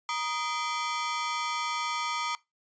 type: ring-modulated tone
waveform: sawtooth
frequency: 1094 Hz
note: C#6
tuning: 23 cents flat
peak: -22 dBFS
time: 0.09-2.35 s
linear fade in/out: 0 ms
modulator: 148 Hz
effects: noise-tail reverb RT60 0.2 s tail -21 dB re dry + resampled to 16000 Hz